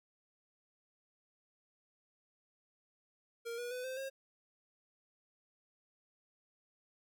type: tone with pitch steps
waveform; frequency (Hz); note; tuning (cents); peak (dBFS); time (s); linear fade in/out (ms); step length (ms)
square; 466.2 / 483.2 / 500.8 / 519.1 / 538; A#4 / B4 / B4 / C5 / C5; 0 / -38 / +24 / -14 / +48; -40; 3.45-4.1; 20; 130
effects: none